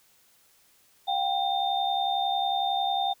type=tone cluster; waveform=sine; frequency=717 / 788 / 3624 Hz; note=F5 / G5 / A#7; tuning=+45 / +9 / -50 cents; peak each=-30 / -26 / -31 dBFS; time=1.07-3.14 s; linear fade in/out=20 ms; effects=white hiss -62 dBFS RMS until 3.2 s